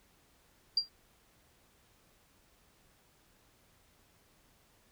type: tone with exponential decay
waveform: sine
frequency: 4753 Hz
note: D8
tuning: 20 cents sharp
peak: -22 dBFS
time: 0.77-0.89 s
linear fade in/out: 5 ms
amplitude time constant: 24 ms
effects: pink hiss -67 dBFS RMS until 4.91 s